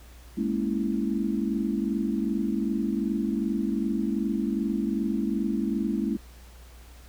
sine chord, A# half-diminished seventh, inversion third, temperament equal with one note detuned, 207.7 / 230.3 / 277.2 / 329.6 Hz, G#3 / A#3 / C#4 / E4, 0 / -21 / 0 / 0 cents, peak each -28 / -30 / -31 / -31 dBFS, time 0.37-6.17 s, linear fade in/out 10 ms, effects added 60 Hz sine -46 dBFS peak until 7.08 s + pink hiss -54 dBFS RMS until 7.08 s

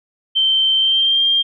sine tone with pitch glide, 3115 to 3195 Hz, G7 to G7, -12 to +32 cents, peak -12 dBFS, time 0.35-1.43 s, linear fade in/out 20 ms, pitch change +44 cents, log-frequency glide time 0.77-1.23 s, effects none

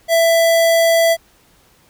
square tone, 664 Hz, E5, 12 cents sharp, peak -11 dBFS, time 0.08-1.17 s, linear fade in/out 50 ms, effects pink hiss -53 dBFS RMS until 1.89 s

